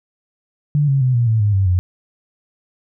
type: tone with pitch steps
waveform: sine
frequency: 146.83 / 137 / 127.82 / 119.26 / 111.28 / 103.82 / 96.87 / 90.38 Hz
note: D3 / C#3 / C3 / A#2 / A2 / G#2 / G2 / F#2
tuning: 0 / -20 / -40 / +40 / +20 / 0 / -20 / -40 cents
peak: -12 dBFS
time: 0.75-1.79 s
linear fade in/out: 0 ms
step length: 130 ms
effects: none